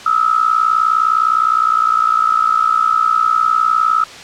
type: tone with amplitude modulation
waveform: sine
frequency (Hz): 1295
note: E6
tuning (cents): -31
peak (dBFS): -7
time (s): 0.06-4.04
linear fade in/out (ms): 5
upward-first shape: sine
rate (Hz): 59.7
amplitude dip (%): 85
effects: white hiss -33 dBFS RMS until 4.23 s + low-pass 5000 Hz 12 dB/octave

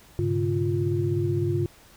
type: tone cluster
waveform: sine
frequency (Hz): 102 / 125.5 / 141.6 / 349.4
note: G#2 / B2 / C#3 / F4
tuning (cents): -31 / +28 / +37 / +1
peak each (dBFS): -26 / -33 / -28 / -26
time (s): 0.19-1.66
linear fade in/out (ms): 0
effects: pink hiss -53 dBFS RMS until 1.96 s

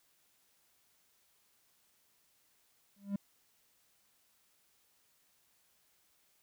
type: tone with exponential growth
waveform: triangle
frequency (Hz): 200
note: G3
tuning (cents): +35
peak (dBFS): -27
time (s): 2.96-3.16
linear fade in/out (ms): 5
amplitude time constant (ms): 42
effects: white hiss -72 dBFS RMS until 6.42 s

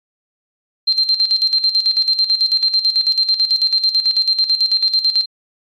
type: tone with tremolo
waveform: sine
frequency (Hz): 4151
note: C8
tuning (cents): -15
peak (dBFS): -10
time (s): 0.87-5.26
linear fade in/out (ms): 10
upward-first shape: square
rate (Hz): 9.1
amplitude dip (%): 70
effects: MP3 64 kbps

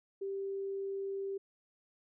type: tone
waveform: sine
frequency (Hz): 392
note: G4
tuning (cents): 0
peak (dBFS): -35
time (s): 0.21-1.38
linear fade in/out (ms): 10
effects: none

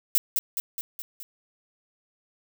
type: noise with echo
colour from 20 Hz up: violet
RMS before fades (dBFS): -20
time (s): 0.15-0.18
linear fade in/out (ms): 0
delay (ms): 210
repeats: 5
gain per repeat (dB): -4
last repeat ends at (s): 1.23
effects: none

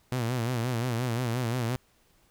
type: tone with vibrato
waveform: sawtooth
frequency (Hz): 120.7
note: B2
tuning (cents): -39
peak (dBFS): -23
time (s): 0.12-1.76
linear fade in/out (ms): 0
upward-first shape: sine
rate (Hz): 5.7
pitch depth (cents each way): 110
effects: pink hiss -65 dBFS RMS until 2.3 s

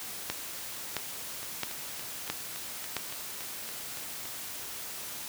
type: two click trains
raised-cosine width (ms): 0.2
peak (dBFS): -23 / -12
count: 11 / 5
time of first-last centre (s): 1.43-4.255 / 0.3-2.967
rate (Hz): 3.54 / 1.5
effects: white hiss -40 dBFS RMS until 5.28 s + high-pass 60 Hz 12 dB/octave

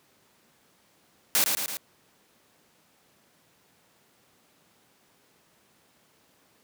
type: noise with echo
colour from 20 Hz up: white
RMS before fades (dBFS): -22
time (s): 1.35-1.44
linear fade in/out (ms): 0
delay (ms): 110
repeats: 3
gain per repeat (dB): -4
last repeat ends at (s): 1.77
effects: pink hiss -63 dBFS RMS until 6.63 s + high-pass 150 Hz 12 dB/octave

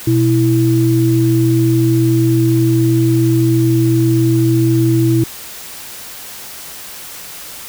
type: tone pair together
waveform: sine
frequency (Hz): 123.12 / 328.7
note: B2 / E4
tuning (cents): -5 / -5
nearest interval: octave + perfect fourth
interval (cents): 1700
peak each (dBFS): -12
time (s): 0.07-5.24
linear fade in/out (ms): 5
effects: white hiss -31 dBFS RMS until 7.68 s

